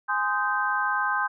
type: chord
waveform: sine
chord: Ab major seventh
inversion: none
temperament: just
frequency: 830.6 / 1038.3 / 1245.9 / 1557.4 Hz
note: Ab5 / C6 / Eb6 / G6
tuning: 0 / -14 / +2 / -12 cents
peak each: -30 / -28 / -30 / -26 dBFS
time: 0.08-1.28 s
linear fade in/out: 20 ms
effects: none